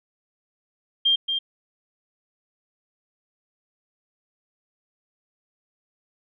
sine tone with echo, 3193 Hz, G7, 31 cents sharp, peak -16 dBFS, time 1.05-1.16 s, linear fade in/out 10 ms, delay 230 ms, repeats 1, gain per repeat -6 dB, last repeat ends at 1.39 s, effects none

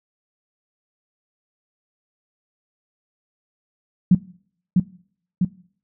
sine tone with echo, 181.2 Hz, F#3, 36 cents flat, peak -8 dBFS, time 4.11-4.15 s, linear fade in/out 5 ms, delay 650 ms, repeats 2, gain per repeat -3 dB, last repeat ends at 5.45 s, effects noise-tail reverb RT60 0.6 s tail -21 dB re dry

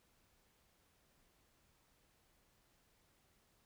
silence, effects pink hiss -74 dBFS RMS until 3.65 s

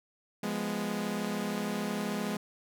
sawtooth chord, F diminished, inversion none, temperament equal, 174.61 / 207.7 / 246.9 Hz, F3 / Ab3 / Cb4, 0 / 0 / 0 cents, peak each -35 / -29 / -34 dBFS, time 0.43-2.37 s, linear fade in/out 5 ms, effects none

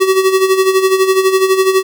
square tone with tremolo, 380.2 Hz, F#4, 47 cents sharp, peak -7 dBFS, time 0-1.83 s, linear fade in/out 20 ms, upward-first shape sine, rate 12 Hz, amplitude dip 65%, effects none

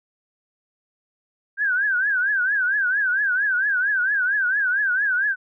sine tone with vibrato, 1568 Hz, G6, in tune, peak -18 dBFS, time 1.57-5.36 s, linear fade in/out 50 ms, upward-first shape triangle, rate 4.4 Hz, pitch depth 170 cents each way, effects none

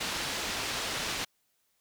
white low-pass noise, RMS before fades -34 dBFS, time 0-1.25 s, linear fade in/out 10 ms, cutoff 4800 Hz, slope 12 dB/octave, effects white hiss -74 dBFS RMS until 1.8 s

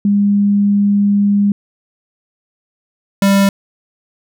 sine / square tone pair in turn, 202.7 / 197.39 Hz, G#3 / G3, -42 / +12 cents, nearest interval unison, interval 46 cents, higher first, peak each -9 dBFS, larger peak neither, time 0.05-1.52 / 3.22-3.49 s, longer first, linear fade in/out 2 ms, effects none

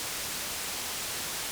white low-pass noise, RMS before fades -35 dBFS, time 0-1.51 s, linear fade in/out 0 ms, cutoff 10000 Hz, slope 12 dB/octave, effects none

